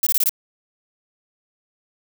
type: noise bursts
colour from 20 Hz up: violet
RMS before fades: -18 dBFS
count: 5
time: 0.03-0.294 s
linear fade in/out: 2 ms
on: 36 ms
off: 21 ms
effects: none